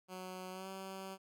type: tone with pitch glide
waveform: 10% pulse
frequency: 185 to 191.52 Hz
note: F#3 to G3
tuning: 0 to -40 cents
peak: -36 dBFS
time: 0.08-1.18 s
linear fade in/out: 50 ms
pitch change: +60 cents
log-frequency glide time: 0.51-0.68 s
effects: none